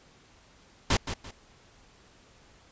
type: noise with echo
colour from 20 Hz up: pink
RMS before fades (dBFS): -23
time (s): 0.9-0.97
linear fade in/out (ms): 5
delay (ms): 170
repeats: 2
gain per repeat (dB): -10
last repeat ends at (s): 1.31
effects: pink hiss -58 dBFS RMS until 2.71 s + resampled to 16000 Hz